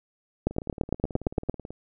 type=two click trains; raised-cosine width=2 ms; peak=-9 / -24 dBFS; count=10 / 23; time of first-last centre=0.47-1.496 / 0.51-1.706 s; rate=8.77 / 18.4 Hz; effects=none